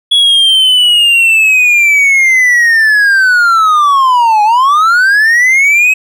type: linear two-way sweep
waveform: triangle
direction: down then up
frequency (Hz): 3379 to 824 to 2569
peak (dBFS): -3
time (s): 0.11-5.94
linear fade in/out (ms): 10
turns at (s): 4.43
effects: none